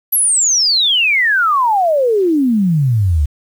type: exponential sweep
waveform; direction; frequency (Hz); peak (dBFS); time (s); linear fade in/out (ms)
sine; down; 11980 to 68.8; -10; 0.12-3.26; 10
effects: 7-bit